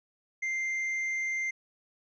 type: tone with tanh clipping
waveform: sine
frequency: 2093 Hz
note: C7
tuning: in tune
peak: -30 dBFS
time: 0.42-1.51 s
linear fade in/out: 10 ms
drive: 5 dB
effects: resampled to 16000 Hz